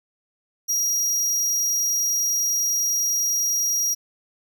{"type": "tone", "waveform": "40% pulse", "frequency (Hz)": 5710, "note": "F8", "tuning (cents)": 37, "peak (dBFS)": -19, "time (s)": [0.68, 3.95], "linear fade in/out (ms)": 20, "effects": []}